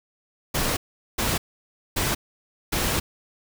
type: noise bursts at uneven times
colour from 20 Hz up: pink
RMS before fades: -24 dBFS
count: 4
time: 0.54-0.77 / 1.18-1.38 / 1.96-2.15 / 2.72-3 s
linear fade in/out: 10 ms
effects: none